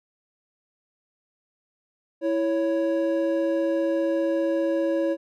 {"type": "tone pair together", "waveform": "triangle", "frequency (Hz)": [330, 555], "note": ["E4", "C#5"], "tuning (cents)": [2, 2], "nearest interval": "major sixth", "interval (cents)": 900, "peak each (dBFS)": -22, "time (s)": [2.21, 5.17], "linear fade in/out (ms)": 50, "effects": []}